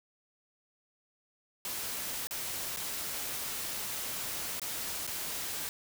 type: noise with dropouts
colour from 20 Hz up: white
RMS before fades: -37 dBFS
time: 1.65-5.69 s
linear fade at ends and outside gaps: 1 ms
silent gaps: 2.271-2.309 / 2.763-2.77 / 4.597-4.617 / 5.068-5.075 s
effects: none